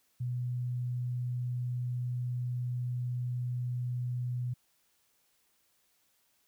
sine tone, 123.47 Hz, B2, in tune, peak -31 dBFS, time 0.2-4.54 s, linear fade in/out 10 ms, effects white hiss -72 dBFS RMS until 6.47 s

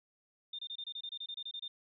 sine tone bursts, 3621 Hz, A7, 49 cents sharp, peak -39 dBFS, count 14, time 0.53-1.68 s, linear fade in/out 5 ms, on 58 ms, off 26 ms, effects none

